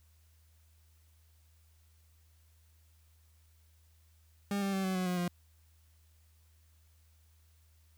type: tone with pitch steps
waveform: 40% pulse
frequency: 200.9 / 196.54 / 192.27 / 188.1 / 184.01 / 180.02 / 176.11 Hz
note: G3 / G3 / G3 / F#3 / F#3 / F#3 / F3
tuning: +43 / +5 / -33 / +29 / -9 / -47 / +15 cents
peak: -30 dBFS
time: 4.51-5.28 s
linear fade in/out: 2 ms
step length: 110 ms
effects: added 79 Hz sine -62 dBFS peak until 7.97 s + white hiss -72 dBFS RMS until 7.97 s